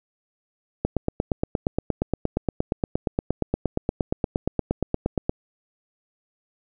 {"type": "click train", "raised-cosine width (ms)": 2, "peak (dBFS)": -8, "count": 39, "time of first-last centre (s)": [0.85, 5.294], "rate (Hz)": 8.55, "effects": []}